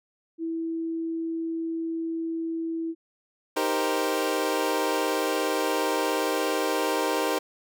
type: tone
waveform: sine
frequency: 328.2 Hz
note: E4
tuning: 8 cents flat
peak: -27 dBFS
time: 0.38-2.95 s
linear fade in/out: 50 ms
type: chord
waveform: 25% pulse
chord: C minor seventh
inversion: first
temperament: equal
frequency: 311.1 / 392 / 466.2 / 523.3 Hz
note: Eb4 / G4 / Bb4 / C5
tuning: 0 / 0 / 0 / 0 cents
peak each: -26 dBFS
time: 3.56-7.39 s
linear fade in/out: 10 ms
effects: none